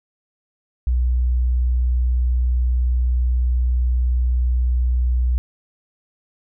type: tone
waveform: sine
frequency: 61.6 Hz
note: B1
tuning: 4 cents flat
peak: -15 dBFS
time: 0.87-5.38 s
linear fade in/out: 0 ms
effects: none